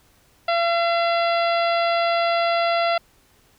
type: harmonic tone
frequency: 680 Hz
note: F5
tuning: 46 cents flat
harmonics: 1 / 2 / 3 / 4 / 5 / 6 / 7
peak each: -19 / -25 / -29 / -31 / -33 / -35 / -36 dBFS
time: 0.48-2.98 s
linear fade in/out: 5 ms
effects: pink hiss -58 dBFS RMS until 3.58 s